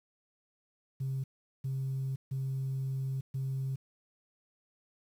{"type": "tone bursts at uneven times", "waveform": "sine", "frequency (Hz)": 133.6, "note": "C3", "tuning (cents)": 36, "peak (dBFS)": -30, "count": 4, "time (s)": [[1, 1.24], [1.64, 2.16], [2.31, 3.21], [3.34, 3.76]], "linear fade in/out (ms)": 10, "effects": ["tanh soft clip ceiling -28 dBFS", "10-bit"]}